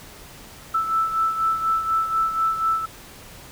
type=beating tone pair; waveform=sine; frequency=1318.5 / 1322.6 Hz; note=E6 / E6; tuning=0 / +5 cents; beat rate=4.1 Hz; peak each=-20 / -27 dBFS; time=0.74-2.86 s; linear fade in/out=10 ms; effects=pink hiss -43 dBFS RMS until 3.51 s